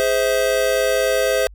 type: chord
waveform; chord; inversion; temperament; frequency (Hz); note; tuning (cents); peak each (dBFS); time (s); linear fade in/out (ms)
square; Ab augmented; none; just; 415.3 / 519.1 / 648.9; Ab4 / C5 / E5; 0 / -14 / -27; -24 / -19 / -22; 0-1.47; 0
effects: added 50 Hz sine -39 dBFS peak until 1.54 s